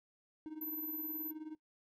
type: tone with tremolo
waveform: triangle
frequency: 310.6 Hz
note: D#4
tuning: 3 cents flat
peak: -37 dBFS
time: 0.46-1.55 s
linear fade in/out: 0 ms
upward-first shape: triangle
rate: 19 Hz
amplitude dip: 90%
type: tone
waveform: sine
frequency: 12050 Hz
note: F#9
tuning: 30 cents sharp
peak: -39 dBFS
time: 0.61-1.31 s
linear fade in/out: 5 ms
effects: noise-tail reverb RT60 0.1 s tail -20 dB re dry + tanh soft clip ceiling -31 dBFS